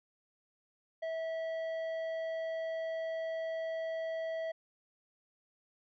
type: tone with tanh clipping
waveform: sine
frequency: 650 Hz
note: E5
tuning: 24 cents flat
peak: -36 dBFS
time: 1.02-4.52 s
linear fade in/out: 10 ms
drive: 9 dB
effects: none

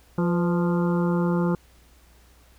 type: harmonic tone with a mistuned harmonic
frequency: 174.61 Hz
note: F3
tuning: in tune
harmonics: 1 / 2 / 3 / 5 / 6 / 7 / 8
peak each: -21 / -27 / -31 / -35 / -37 / -38 / -39 dBFS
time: 0.18-1.55 s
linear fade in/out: 2 ms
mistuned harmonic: 3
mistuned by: -53 cents
effects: added 60 Hz sine -54 dBFS peak until 2.58 s + pink hiss -58 dBFS RMS until 2.58 s

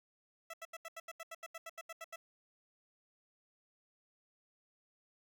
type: tone bursts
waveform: 15% pulse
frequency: 659.3 Hz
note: E5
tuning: in tune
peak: -38 dBFS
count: 15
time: 0.5-2.16 s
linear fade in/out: 5 ms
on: 36 ms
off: 80 ms
effects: none

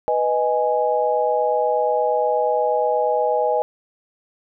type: chord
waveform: sine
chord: G# minor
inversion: first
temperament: equal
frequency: 493.9 / 622.3 / 830.6 Hz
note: B4 / D#5 / G#5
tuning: 0 / 0 / 0 cents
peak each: -21 dBFS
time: 0.08-3.62 s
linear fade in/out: 0 ms
effects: none

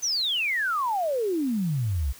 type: exponential sweep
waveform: sine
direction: down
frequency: 6272 to 61.74 Hz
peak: -23 dBFS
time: 0.02-2.13 s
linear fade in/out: 20 ms
effects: white hiss -48 dBFS RMS until 2.19 s

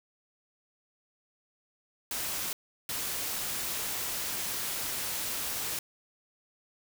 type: noise bursts at uneven times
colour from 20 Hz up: white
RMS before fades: -34 dBFS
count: 2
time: 2.11-2.53 / 2.89-5.79 s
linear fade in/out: 2 ms
effects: none

